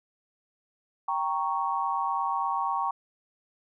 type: chord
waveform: sine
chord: G diminished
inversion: none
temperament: equal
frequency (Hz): 784 / 932.3 / 1108.7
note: G5 / Bb5 / Db6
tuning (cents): 0 / 0 / 0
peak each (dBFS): -31 / -30 / -29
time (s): 1.08-2.91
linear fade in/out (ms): 5
effects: none